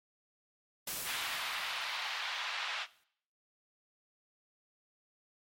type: noise with exponential decay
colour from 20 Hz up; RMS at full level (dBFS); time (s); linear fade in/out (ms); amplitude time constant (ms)
white; -37; 0.87-3.04; 5; 470
type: band-pass noise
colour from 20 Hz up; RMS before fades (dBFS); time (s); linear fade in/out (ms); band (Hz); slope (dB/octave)
white; -38; 1.04-2.87; 50; 780 to 3800; 24
effects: noise-tail reverb RT60 0.6 s tail -19 dB re dry + MP3 64 kbps